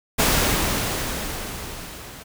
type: noise with level ramp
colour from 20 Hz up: pink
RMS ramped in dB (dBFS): -17 to -40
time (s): 0.18-2.24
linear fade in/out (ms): 20
effects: none